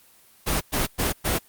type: noise bursts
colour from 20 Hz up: pink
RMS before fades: -23 dBFS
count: 4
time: 0.46-1.39 s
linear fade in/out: 20 ms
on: 150 ms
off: 110 ms
effects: white hiss -55 dBFS RMS until 1.48 s + Opus 24 kbps